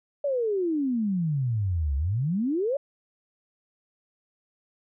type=exponential two-way sweep; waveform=sine; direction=down then up; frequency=587.3 to 66.5 to 587.3 Hz; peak=-23 dBFS; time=0.24-2.77 s; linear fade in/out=5 ms; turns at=1.96 s; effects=none